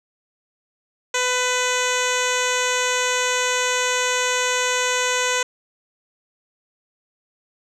10% pulse tone with low-pass filter, 500 Hz, B4, 21 cents sharp, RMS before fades -21 dBFS, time 1.14-5.43 s, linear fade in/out 5 ms, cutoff 6400 Hz, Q 2.8, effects none

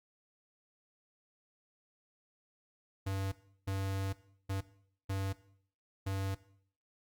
square tone bursts at uneven times, 97 Hz, G2, 18 cents flat, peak -34 dBFS, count 5, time 3.06-3.32 / 3.67-4.13 / 4.49-4.61 / 5.09-5.33 / 6.06-6.35 s, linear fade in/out 10 ms, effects noise-tail reverb RT60 0.6 s tail -17 dB re dry + Opus 48 kbps

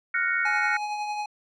sine chord, Gb major seventh, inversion third, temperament equal, 1396.9 / 1480 / 1864.7 / 2217 Hz, F6 / Gb6 / Bb6 / Db7, 0 / 0 / 0 / 0 cents, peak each -28 dBFS, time 0.14-0.77 s, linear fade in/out 5 ms
square tone with tremolo, 837 Hz, G#5, 13 cents sharp, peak -27 dBFS, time 0.45-1.26 s, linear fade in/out 5 ms, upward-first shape triangle, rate 11 Hz, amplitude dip 40%
effects low-pass 5000 Hz 12 dB/octave

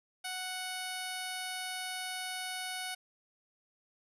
10% pulse tone with low-pass filter, 740 Hz, F#5, in tune, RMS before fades -39 dBFS, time 0.24-2.95 s, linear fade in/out 10 ms, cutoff 10000 Hz, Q 2.2, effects none

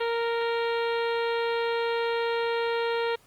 harmonic tone, 464.9 Hz, A#4, 5 cents flat, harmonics 1 / 2 / 3 / 4 / 5 / 6 / 7 / 8 / 9, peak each -26 / -32 / -36 / -38 / -40 / -42 / -43 / -44 / -45 dBFS, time 0-3.16 s, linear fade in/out 10 ms, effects pink hiss -60 dBFS RMS until 3.26 s + Opus 24 kbps

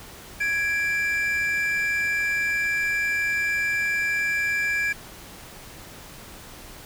triangle tone pair together, 1661.2 / 2349 Hz, G#6 / D7, 0 / 0 cents, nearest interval tritone, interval 600 cents, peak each -23 dBFS, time 0.4-4.93 s, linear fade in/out 10 ms, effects pink hiss -43 dBFS RMS until 6.85 s

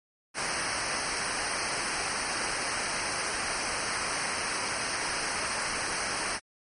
pink noise with comb filter, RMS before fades -31 dBFS, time 0.34-6.4 s, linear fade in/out 50 ms, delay 0.28 ms, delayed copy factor -0.85, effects MP3 48 kbps

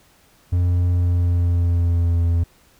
triangle tone with pitch glide, 88.4 to 84.85 Hz, F2 to F2, +22 to -49 cents, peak -13 dBFS, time 0.52-2.44 s, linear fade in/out 10 ms, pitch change -71 cents, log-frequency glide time 0.9-2.23 s, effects pink hiss -55 dBFS RMS until 2.79 s

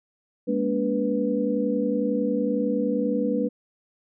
sine tone cluster, 205.7 / 236.6 / 287.7 / 490.1 Hz, G#3 / A#3 / D4 / B4, -16 / +26 / -36 / -13 cents, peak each -27 / -28 / -27 / -26 dBFS, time 0.47-3.49 s, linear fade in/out 20 ms, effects none

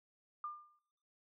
sine tone with exponential decay, 1200 Hz, D6, 37 cents sharp, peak -37 dBFS, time 0.44-0.79 s, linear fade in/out 2 ms, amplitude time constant 75 ms, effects noise-tail reverb RT60 0.9 s tail -26 dB re dry

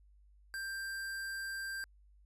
square tone, 1580 Hz, G6, 13 cents sharp, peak -39 dBFS, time 0.54-1.84 s, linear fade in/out 0 ms, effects added 50 Hz sine -60 dBFS peak until 2.25 s + resampled to 32000 Hz

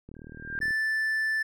click train, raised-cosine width 3 ms, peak -31 dBFS, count 25, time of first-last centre 0.09-0.707 s, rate 38.9 Hz
sine tone with exponential growth, 1592 Hz, G6, 26 cents sharp, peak -27 dBFS, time 0.15-0.59 s, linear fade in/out 0 ms, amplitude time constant 94 ms
triangle tone, 1760 Hz, A6, in tune, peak -23 dBFS, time 0.61-1.43 s, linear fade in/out 10 ms
effects none

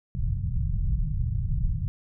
pink low-pass noise, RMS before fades -26 dBFS, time 0.15-1.88 s, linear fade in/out 0 ms, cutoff 160 Hz, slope 48 dB/octave, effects none

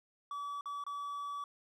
triangle tone with dropouts, 1146 Hz, D6, 43 cents flat, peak -36 dBFS, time 0.31-1.44 s, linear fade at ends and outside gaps 2 ms, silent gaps 0.61-0.657 / 0.839-0.865 s, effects none

